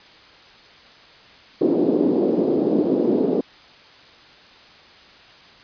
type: band-pass noise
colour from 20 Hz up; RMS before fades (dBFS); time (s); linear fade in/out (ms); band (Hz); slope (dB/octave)
white; -19; 1.61-3.41; 5; 240 to 400; 24
effects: white hiss -47 dBFS RMS until 5.63 s + resampled to 11025 Hz